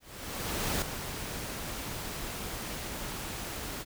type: noise with ADSR envelope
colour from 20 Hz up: pink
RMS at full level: -30 dBFS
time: 0-3.85 s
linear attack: 820 ms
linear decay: 3 ms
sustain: -8 dB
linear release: 43 ms
effects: none